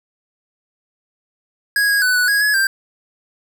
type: tone with pitch steps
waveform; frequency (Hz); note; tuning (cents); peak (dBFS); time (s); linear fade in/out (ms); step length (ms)
square; 1656 / 1646 / 1497 / 1480 / 1653 / 1691 / 1578; G#6 / G#6 / F#6 / F#6 / G#6 / G#6 / G6; -5 / -16 / +20 / 0 / -9 / +31 / +11; -14; 1.76-2.67; 2; 130
effects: none